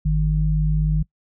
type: tone pair together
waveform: sine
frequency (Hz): 50.88 / 154.6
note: G#1 / D#3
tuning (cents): -35 / -11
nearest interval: octave + perfect fifth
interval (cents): 1924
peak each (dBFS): -19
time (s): 0.05-1.03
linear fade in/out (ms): 10
effects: noise-tail reverb RT60 0.1 s tail -23 dB re dry